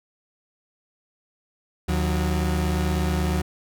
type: tone pair together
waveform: 35% pulse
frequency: 76.46 / 182 Hz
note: D#2 / F#3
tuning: -30 / -28 cents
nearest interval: octave + minor third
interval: 1502 cents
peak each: -21 / -24 dBFS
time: 1.88-3.42 s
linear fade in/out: 10 ms
effects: none